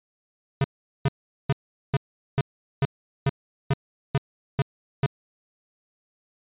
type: tone bursts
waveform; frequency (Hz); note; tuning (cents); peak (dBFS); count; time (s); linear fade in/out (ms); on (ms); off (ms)
square; 137.3; C#3; -16; -19; 11; 0.61-5.062; 2; 32; 410
effects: resampled to 8000 Hz